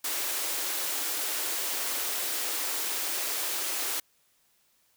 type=high-pass noise; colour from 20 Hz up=white; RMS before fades=-31 dBFS; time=0.04-4 s; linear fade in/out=5 ms; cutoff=280 Hz; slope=48 dB/octave; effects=white hiss -68 dBFS RMS until 4.96 s